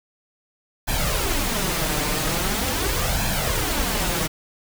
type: noise with flanger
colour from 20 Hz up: pink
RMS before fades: -23 dBFS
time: 0.87-4.28 s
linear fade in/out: 20 ms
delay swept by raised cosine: 1.2 to 6.7 ms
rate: 0.42 Hz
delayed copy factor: +0.65
effects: none